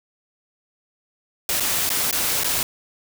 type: noise with dropouts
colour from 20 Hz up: white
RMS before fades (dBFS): -22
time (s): 1.49-2.63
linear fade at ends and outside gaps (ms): 1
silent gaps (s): 1.599-1.605 / 1.892-1.902 / 2.111-2.127 / 2.435-2.444
effects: none